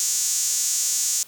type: tone with high-pass filter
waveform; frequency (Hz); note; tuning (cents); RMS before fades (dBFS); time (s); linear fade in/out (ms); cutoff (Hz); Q
sawtooth; 242.9; B3; -29; -23; 0-1.23; 2; 6700; 4
effects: white hiss -48 dBFS RMS until 1.27 s